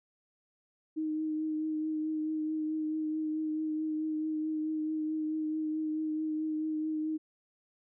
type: tone with vibrato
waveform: sine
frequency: 311.1 Hz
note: D#4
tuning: in tune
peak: -30 dBFS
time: 0.96-7.18 s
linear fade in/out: 20 ms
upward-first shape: triangle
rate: 4.6 Hz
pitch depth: 21 cents each way
effects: none